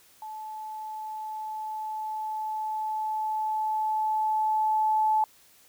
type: tone with level ramp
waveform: sine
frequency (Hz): 866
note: A5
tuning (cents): -28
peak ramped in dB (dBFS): -36 to -20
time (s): 0.22-5.24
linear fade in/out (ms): 2
effects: white hiss -58 dBFS RMS until 5.68 s